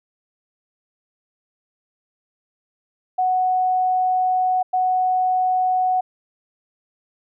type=tone bursts at uneven times; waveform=sine; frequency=740 Hz; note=F#5; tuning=in tune; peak=-16 dBFS; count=2; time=3.18-4.63 / 4.73-6.01 s; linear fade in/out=10 ms; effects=none